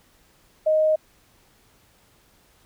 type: tone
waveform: sine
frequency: 623 Hz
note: D#5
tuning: 2 cents sharp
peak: -16 dBFS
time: 0.66-0.96 s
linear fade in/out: 10 ms
effects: pink hiss -59 dBFS RMS until 2.65 s